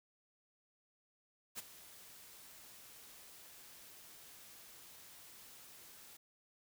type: noise with ADSR envelope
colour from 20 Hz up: white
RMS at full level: -42 dBFS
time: 1.55-6.17 s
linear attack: 37 ms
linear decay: 21 ms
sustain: -15 dB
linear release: 7 ms
effects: none